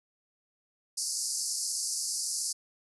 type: band-pass noise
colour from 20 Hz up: pink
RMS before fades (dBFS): -33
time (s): 0.97-2.53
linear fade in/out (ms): 10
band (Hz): 4600 to 11000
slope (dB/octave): 96
effects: none